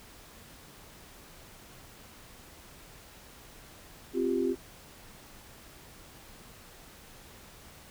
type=chord; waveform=sine; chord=C suspended fourth; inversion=none; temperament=just; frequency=261.6 / 348.8 / 392.4 Hz; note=C4 / F4 / G4; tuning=0 / -2 / +2 cents; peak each=-31 / -30 / -30 dBFS; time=4.13-4.56 s; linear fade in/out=50 ms; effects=pink hiss -52 dBFS RMS until 7.9 s

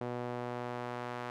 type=tone with band-pass filter sweep; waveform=sawtooth; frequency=122.2 Hz; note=B2; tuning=18 cents flat; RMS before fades=-39 dBFS; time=0.01-1.3 s; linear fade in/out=0 ms; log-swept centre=540 to 1100 Hz; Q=0.89; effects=none

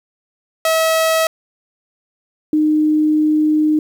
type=tone pair in turn; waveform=sawtooth / sine; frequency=645 / 306.4 Hz; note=E5 / D#4; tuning=-38 / -27 cents; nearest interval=octave + minor second; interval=1289 cents; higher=first; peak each=-9 / -11 dBFS; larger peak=first; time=0.65-1.27 / 2.53-3.79 s; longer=second; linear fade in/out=2 ms; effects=8-bit

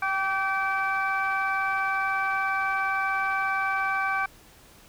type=tone cluster; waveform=sine; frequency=779 / 1152 / 1542 / 2318 Hz; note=G5 / D6 / G6 / D7; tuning=-11 / -34 / -29 / -23 cents; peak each=-29 / -28 / -27 / -31 dBFS; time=0.02-4.26 s; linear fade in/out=5 ms; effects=tanh soft clip ceiling -16 dBFS + pink hiss -53 dBFS RMS until 4.88 s

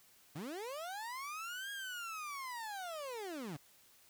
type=linear two-way sweep; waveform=30% pulse; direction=up then down; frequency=130 to 1646 to 130 Hz; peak=-39 dBFS; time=0.35-3.57 s; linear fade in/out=10 ms; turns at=1.71 s; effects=white hiss -65 dBFS RMS until 4.09 s

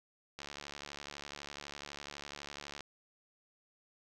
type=click train; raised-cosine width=0.2 ms; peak=-26 dBFS; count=175; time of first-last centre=0.39-2.807 s; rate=72 Hz; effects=none

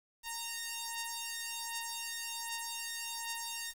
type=beating tone pair; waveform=5% pulse; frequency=924 / 925.3 Hz; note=A#5 / A#5; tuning=-16 / -13 cents; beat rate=1.3 Hz; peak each=-31 / -28 dBFS; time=0.23-3.74 s; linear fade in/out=50 ms; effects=9-bit

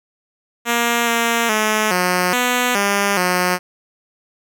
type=tone with pitch steps; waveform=5% pulse; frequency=235.8 / 232.8 / 215.3 / 180.5 / 247.3 / 200.9 / 180.5 Hz; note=A#3 / A#3 / A3 / F#3 / B3 / G3 / F#3; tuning=+20 / -2 / -37 / -43 / +3 / +43 / -43 cents; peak=-4 dBFS; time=0.65-3.59 s; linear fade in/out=50 ms; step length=420 ms; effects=none

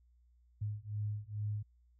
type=beating tone pair; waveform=sine; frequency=103.83 / 106.13 Hz; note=G#2 / G#2; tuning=0 / +38 cents; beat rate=2.3 Hz; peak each=-39 / -39 dBFS; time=0.61-1.63 s; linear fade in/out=10 ms; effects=added 60 Hz sine -64 dBFS peak until 1.99 s

